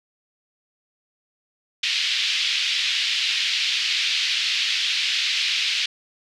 pink band-pass noise, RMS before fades -23 dBFS, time 1.83-5.86 s, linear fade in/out 5 ms, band 2500 to 4500 Hz, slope 24 dB/octave, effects none

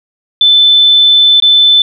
sine tone with dropouts, 3520 Hz, A7, in tune, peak -3 dBFS, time 0.41-1.82 s, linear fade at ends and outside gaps 2 ms, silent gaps 1.401-1.423 s, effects none

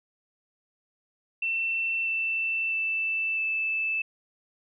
sine tone with pitch steps, 2687 / 2668 / 2650 / 2632 Hz, E7 / E7 / E7 / E7, +33 / +20 / +9 / -3 cents, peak -25 dBFS, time 1.42-4.02 s, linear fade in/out 5 ms, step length 650 ms, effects none

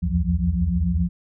sine tone cluster, 63.8 / 78.7 / 85 / 171.3 / 178.2 Hz, C2 / D#2 / F2 / F3 / F3, -43 / +20 / -46 / -33 / +35 cents, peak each -25 dBFS, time 0.02-1.09 s, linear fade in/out 20 ms, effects none

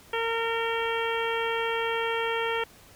harmonic tone, 457.8 Hz, A#4, 31 cents flat, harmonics 1 / 2 / 3 / 4 / 5 / 6 / 7, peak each -29 / -32 / -34 / -35 / -36 / -37 / -37 dBFS, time 0.13-2.64 s, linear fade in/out 5 ms, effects pink hiss -53 dBFS RMS until 2.95 s

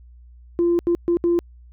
sine tone bursts at uneven times, 344.4 Hz, F4, 24 cents flat, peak -14 dBFS, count 4, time 0.59-0.79 / 0.87-0.95 / 1.08-1.17 / 1.24-1.39 s, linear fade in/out 0 ms, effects tanh soft clip ceiling -12 dBFS + added 60 Hz sine -43 dBFS peak until 1.72 s

